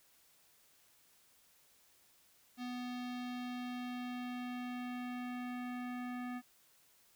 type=tone with low-pass filter sweep; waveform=square; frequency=247.3 Hz; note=B3; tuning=3 cents sharp; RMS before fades=-42 dBFS; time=2.57-6.42 s; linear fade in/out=50 ms; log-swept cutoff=4300 to 2000 Hz; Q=1.5; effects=white hiss -68 dBFS RMS until 7.15 s